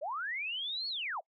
sine linear two-way sweep, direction up then down, 524 to 4435 to 524 Hz, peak -34 dBFS, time 0.01-1.21 s, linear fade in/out 20 ms, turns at 0.88 s, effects noise-tail reverb RT60 0.1 s tail -26 dB re dry + AAC 64 kbps

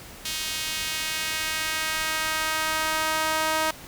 sawtooth tone with high-pass filter sweep, 315 Hz, D#4, 21 cents sharp, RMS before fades -27 dBFS, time 0.25-3.71 s, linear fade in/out 5 ms, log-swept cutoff 3300 to 820 Hz, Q 1.1, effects pink hiss -43 dBFS RMS until 3.87 s

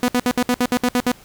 sawtooth tone bursts, 246.9 Hz, B3, in tune, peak -11 dBFS, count 10, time 0.03-1.116 s, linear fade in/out 0 ms, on 51 ms, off 64 ms, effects pink hiss -47 dBFS RMS until 1.24 s

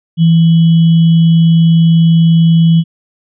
sine tone with sample-and-hold, 164.81 Hz, E3, in tune, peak -4 dBFS, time 0.17-2.84 s, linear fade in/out 50 ms, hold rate 3150 Hz, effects resampled to 11025 Hz

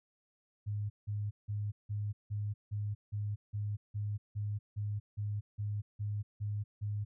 sine tone bursts, 103.83 Hz, G#2, in tune, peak -33 dBFS, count 16, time 0.66-7.05 s, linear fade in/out 20 ms, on 240 ms, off 170 ms, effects none

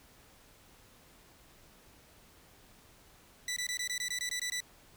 15% pulse tone bursts, 1975.5 Hz, B6, in tune, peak -27 dBFS, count 11, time 3.48-4.604 s, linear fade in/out 2 ms, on 84 ms, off 20 ms, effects pink hiss -60 dBFS RMS until 4.96 s

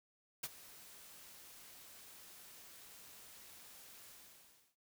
white noise with ADSR envelope, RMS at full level -39 dBFS, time 0.43-4.76 s, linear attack 9 ms, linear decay 36 ms, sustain -18 dB, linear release 690 ms, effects none

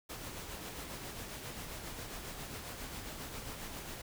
pink noise with tremolo, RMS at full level -43 dBFS, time 0.09-4.02 s, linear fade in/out 10 ms, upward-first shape sine, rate 7.4 Hz, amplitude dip 35%, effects none

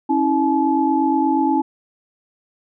sine tone cluster, 274.1 / 322.5 / 858 Hz, C#4 / E4 / A5, -19 / -38 / -44 cents, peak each -19 dBFS, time 0.09-1.62 s, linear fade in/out 10 ms, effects none

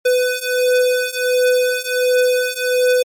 square beating tone pair, 499.6 / 501 Hz, B4 / B4, +20 / +25 cents, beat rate 1.4 Hz, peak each -18 / -17 dBFS, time 0.05-3.03 s, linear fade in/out 10 ms, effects MP3 64 kbps

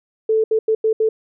sine tone bursts at uneven times, 440 Hz, A4, in tune, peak -13 dBFS, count 5, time 0.29-0.44 / 0.51-0.59 / 0.68-0.75 / 0.84-0.93 / 1-1.09 s, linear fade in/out 5 ms, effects none

